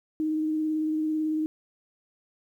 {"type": "tone with vibrato", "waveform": "sine", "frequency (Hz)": 311.1, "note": "D#4", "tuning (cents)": 0, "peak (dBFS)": -24, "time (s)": [0.2, 1.46], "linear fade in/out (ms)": 0, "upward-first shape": "sine", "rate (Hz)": 18, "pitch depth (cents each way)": 17, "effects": ["10-bit"]}